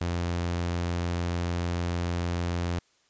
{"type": "tone", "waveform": "sawtooth", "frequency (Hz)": 86.7, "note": "F2", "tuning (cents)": -12, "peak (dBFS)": -23, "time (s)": [0.01, 2.79], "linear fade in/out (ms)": 0, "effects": ["white hiss -66 dBFS RMS until 3.09 s", "resampled to 16000 Hz"]}